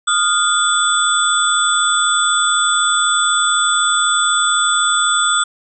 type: tone cluster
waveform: sine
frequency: 1243 / 1415 / 3456 / 7980 Hz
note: D#6 / F6 / A7 / B8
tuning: -2 / +22 / -32 / +17 cents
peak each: -18 dBFS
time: 0.07-5.44 s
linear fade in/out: 10 ms
effects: none